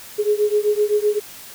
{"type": "beating tone pair", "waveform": "sine", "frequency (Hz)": [415.3, 423.1], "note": ["G#4", "G#4"], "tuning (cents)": [0, 32], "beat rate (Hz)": 7.8, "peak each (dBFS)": [-18, -19], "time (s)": [0.18, 1.2], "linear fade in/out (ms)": 20, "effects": ["white hiss -39 dBFS RMS until 1.54 s"]}